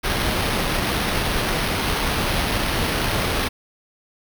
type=noise with sample-and-hold; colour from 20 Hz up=pink; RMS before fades=-22 dBFS; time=0.03-3.49 s; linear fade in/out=20 ms; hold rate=7350 Hz; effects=none